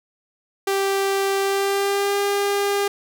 sawtooth tone with pitch glide, 392 to 402.6 Hz, G4 to G4, 0 to +46 cents, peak -15 dBFS, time 0.67-2.88 s, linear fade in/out 5 ms, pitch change +46 cents, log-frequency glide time 1.41-2.19 s, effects none

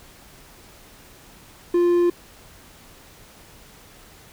triangle tone, 349.2 Hz, F4, in tune, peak -13 dBFS, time 1.74-2.1 s, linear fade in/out 5 ms, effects pink hiss -48 dBFS RMS until 4.32 s

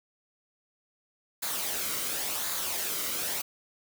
white noise with flanger, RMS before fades -32 dBFS, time 1.42-3.42 s, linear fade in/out 10 ms, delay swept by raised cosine 0.35 to 1.18 ms, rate 0.92 Hz, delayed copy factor -0.5, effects none

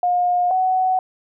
sine tone pair in turn, 714 / 746.4 Hz, F5 / F#5, +38 / +15 cents, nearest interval minor second, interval 77 cents, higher second, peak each -15 dBFS, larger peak neither, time 0.03-0.51 / 0.51-0.99 s, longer neither, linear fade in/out 2 ms, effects none

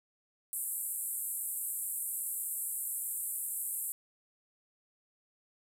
white band-pass noise, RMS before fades -37 dBFS, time 0.53-3.92 s, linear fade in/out 0 ms, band 7800 to 14000 Hz, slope 96 dB/octave, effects none

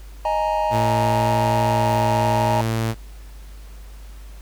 triangle chord, D# suspended fourth, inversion none, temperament equal with one note detuned, 622.3 / 836.4 / 932.3 Hz, D#5 / G#5 / A#5, 0 / +12 / 0 cents, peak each -21 dBFS, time 0.25-2.61 s, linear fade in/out 2 ms
sawtooth tone, 112.6 Hz, A2, 40 cents sharp, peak -16 dBFS, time 0.7-2.95 s, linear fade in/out 50 ms
effects added 50 Hz sine -36 dBFS peak until 4.41 s + pink hiss -50 dBFS RMS until 4.41 s

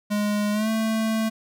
square tone with pitch glide, 207.7 to 221.3 Hz, G#3 to A3, 0 to +10 cents, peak -22 dBFS, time 0.1-1.3 s, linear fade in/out 20 ms, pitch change +110 cents, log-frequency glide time 0.52-0.69 s, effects none

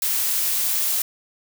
blue noise, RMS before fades -22 dBFS, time 0.02-1.02 s, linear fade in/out 2 ms, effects none

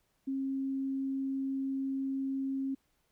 sine tone, 269.4 Hz, C#4, 49 cents flat, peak -31 dBFS, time 0.27-2.75 s, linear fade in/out 10 ms, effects pink hiss -75 dBFS RMS until 3.11 s

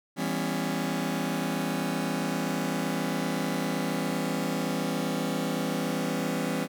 sawtooth chord, C# half-diminished seventh, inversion first, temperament just, 166.31 / 199.57 / 249.5 / 277.2 Hz, E3 / G3 / B3 / C#4, +16 / +31 / +18 / 0 cents, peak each -29 dBFS, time 0.16-6.68 s, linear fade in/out 50 ms, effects none

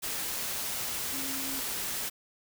sine tone in noise, 269.7 Hz, C#4, 47 cents flat, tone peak -40 dBFS, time 1.12-1.61 s, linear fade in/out 20 ms, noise white, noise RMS -34 dBFS, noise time 0.02-2.1 s, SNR -9 dB, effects none

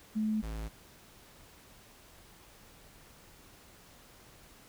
sine / square tone pair in turn, 216.1 / 54.45 Hz, A3 / A1, -31 / -17 cents, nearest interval 2 octaves, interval 2386 cents, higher first, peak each -28 / -37 dBFS, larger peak first, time 0.15-0.42 / 0.42-0.69 s, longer neither, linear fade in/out 20 ms, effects pink hiss -57 dBFS RMS until 4.68 s

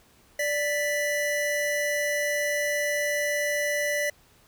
square tone pair together, 586.9 / 1975.5 Hz, D5 / B6, -1 / 0 cents, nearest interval octave + major sixth, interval 2101 cents, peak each -28 dBFS, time 0.39-4.1 s, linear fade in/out 5 ms, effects pink hiss -59 dBFS RMS until 4.47 s

